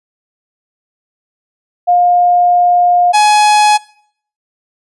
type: tone pair in turn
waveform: sine / 45% pulse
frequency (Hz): 709 / 841.4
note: F5 / G#5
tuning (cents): +26 / +22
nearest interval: minor third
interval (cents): 296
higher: second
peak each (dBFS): -6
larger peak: neither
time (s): 1.87-3.13 / 3.13-3.78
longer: first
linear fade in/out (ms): 20
effects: noise-tail reverb RT60 0.6 s tail -22 dB re dry + resampled to 24000 Hz